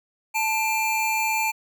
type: tone pair together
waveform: square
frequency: 878 / 2379 Hz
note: A5 / D7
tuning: -4 / +22 cents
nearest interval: octave + perfect fourth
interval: 1726 cents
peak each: -25 dBFS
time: 0.34-1.52 s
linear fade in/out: 20 ms
effects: none